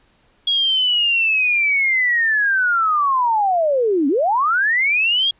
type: linear two-way sweep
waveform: sine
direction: down then up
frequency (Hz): 3322 to 261.6 to 3322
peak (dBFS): -14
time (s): 0.47-5.31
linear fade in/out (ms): 5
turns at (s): 4.08
effects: pink hiss -58 dBFS RMS until 5.39 s + resampled to 8000 Hz